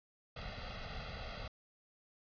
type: noise with comb filter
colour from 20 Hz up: pink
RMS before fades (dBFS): -44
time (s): 0.36-1.48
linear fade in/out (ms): 5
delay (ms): 1.5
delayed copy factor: +0.85
effects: resampled to 11025 Hz